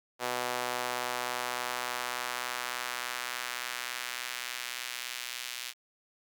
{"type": "tone with high-pass filter sweep", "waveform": "sawtooth", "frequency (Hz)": 123.47, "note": "B2", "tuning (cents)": 0, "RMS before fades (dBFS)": -36, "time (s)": [0.19, 5.74], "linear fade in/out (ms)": 50, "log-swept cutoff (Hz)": [620, 2800], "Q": 0.99, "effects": []}